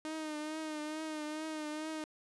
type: tone with vibrato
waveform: sawtooth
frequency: 308.6 Hz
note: D#4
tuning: 14 cents flat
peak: -34 dBFS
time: 0.05-2.04 s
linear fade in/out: 0 ms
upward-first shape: triangle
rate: 2.3 Hz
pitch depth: 50 cents each way
effects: resampled to 24000 Hz + 12-bit